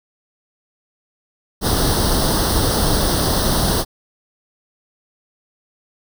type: noise with comb filter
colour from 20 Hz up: pink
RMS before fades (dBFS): -17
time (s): 1.61-3.85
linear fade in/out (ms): 50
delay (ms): 0.21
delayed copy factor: +0.85
effects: none